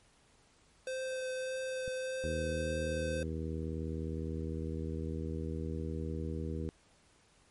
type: tone with vibrato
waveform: square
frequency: 518 Hz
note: C5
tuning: 17 cents flat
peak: -36 dBFS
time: 0.87-3.23 s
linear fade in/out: 2 ms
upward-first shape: triangle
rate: 1.7 Hz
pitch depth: 13 cents each way
type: click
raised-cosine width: 5 ms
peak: -33 dBFS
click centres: 1.879 s
type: harmonic tone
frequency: 79.8 Hz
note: D#2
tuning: 44 cents sharp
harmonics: 1 / 2 / 3 / 4 / 5 / 6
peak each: -38 / -41 / -43 / -44 / -45 / -46 dBFS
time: 2.24-6.69 s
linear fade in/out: 0 ms
effects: pink hiss -66 dBFS RMS until 7.5 s + MP3 48 kbps